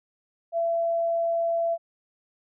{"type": "tone", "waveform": "sine", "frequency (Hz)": 672, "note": "E5", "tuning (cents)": 33, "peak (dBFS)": -22, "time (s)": [0.52, 1.78], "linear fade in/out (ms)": 50, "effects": []}